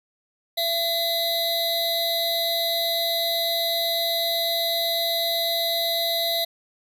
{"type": "tone cluster", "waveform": "square", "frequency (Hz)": [674, 3790, 4054], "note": ["E5", "A#7", "B7"], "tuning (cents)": [38, 28, 45], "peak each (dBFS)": -27, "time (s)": [0.57, 6.45], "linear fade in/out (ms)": 10, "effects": []}